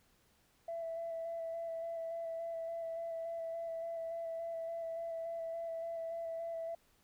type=tone with vibrato; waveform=sine; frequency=664 Hz; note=E5; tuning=12 cents sharp; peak=-37 dBFS; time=0.68-6.75 s; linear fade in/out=5 ms; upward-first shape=square; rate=3.5 Hz; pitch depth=14 cents each way; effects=tanh soft clip ceiling -33 dBFS + pink hiss -71 dBFS RMS until 7.03 s